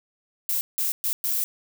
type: noise bursts at uneven times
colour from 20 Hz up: violet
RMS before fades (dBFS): -25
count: 4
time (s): 0.49-0.61 / 0.78-0.92 / 1.04-1.13 / 1.24-1.44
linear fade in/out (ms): 0
effects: none